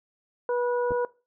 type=harmonic tone; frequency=487.3 Hz; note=B4; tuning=23 cents flat; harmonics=1 / 2 / 3; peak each=-24 / -32 / -38 dBFS; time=0.49-1.05 s; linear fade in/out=2 ms
type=clicks; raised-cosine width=2 ms; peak=-22 dBFS; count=2; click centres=0.908 / 0.919 s
effects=noise-tail reverb RT60 0.3 s tail -19 dB re dry